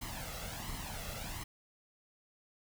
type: noise with flanger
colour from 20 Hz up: pink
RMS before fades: -42 dBFS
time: 0.01-1.44 s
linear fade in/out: 10 ms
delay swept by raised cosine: 0.96 to 1.52 ms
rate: 1.4 Hz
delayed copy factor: +0.65
effects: none